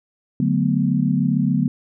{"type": "chord", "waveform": "sine", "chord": "B minor seventh", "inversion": "first", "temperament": "equal", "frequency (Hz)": [146.83, 185, 220, 246.9], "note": ["D3", "F#3", "A3", "B3"], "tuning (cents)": [0, 0, 0, 0], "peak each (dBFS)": [-21, -21, -23, -21], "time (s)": [0.4, 1.68], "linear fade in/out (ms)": 2, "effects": []}